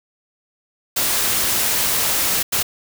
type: noise bursts at uneven times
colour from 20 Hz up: white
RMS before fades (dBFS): -19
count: 2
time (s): 0.96-2.43 / 2.52-2.63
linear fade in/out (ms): 10
effects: none